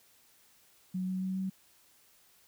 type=tone with pitch steps; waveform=sine; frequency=185 / 186.61 / 188.23 / 189.87 Hz; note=F#3 / F#3 / F#3 / F#3; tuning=0 / +15 / +30 / +45 cents; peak=-31 dBFS; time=0.94-1.5 s; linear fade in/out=10 ms; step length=140 ms; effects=white hiss -64 dBFS RMS until 2.47 s